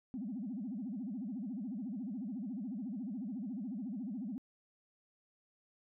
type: tone with vibrato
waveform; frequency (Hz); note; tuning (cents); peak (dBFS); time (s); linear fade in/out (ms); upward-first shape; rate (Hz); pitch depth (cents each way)
sine; 227; A#3; -46; -37; 0.14-4.38; 0; sine; 14; 300
effects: tanh soft clip ceiling -33 dBFS